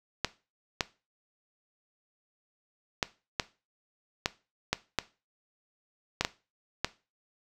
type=clicks; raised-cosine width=0.2 ms; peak=-8 dBFS; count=10; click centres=0.247 / 0.808 / 3.028 / 3.398 / 4.259 / 4.73 / 4.987 / 6.21 / 6.249 / 6.846 s; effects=noise-tail reverb RT60 0.3 s tail -17 dB re dry